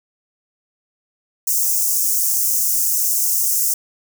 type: high-pass noise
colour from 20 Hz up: white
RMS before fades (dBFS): -18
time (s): 1.47-3.74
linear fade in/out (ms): 5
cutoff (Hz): 5700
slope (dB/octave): 48
effects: none